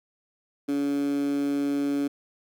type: tone with high-pass filter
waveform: 15% pulse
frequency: 141.9 Hz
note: C#3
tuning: 41 cents sharp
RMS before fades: -26 dBFS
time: 0.68-2.08 s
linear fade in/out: 10 ms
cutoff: 290 Hz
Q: 6.5
effects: none